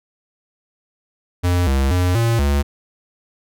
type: tone with pitch steps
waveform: square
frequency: 88.7 / 67.5 / 90.1 / 115.7 / 71 Hz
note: F2 / C#2 / F#2 / A#2 / C#2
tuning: +27 / -45 / -45 / -13 / +42 cents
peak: -15 dBFS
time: 1.43-2.63 s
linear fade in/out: 20 ms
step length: 240 ms
effects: none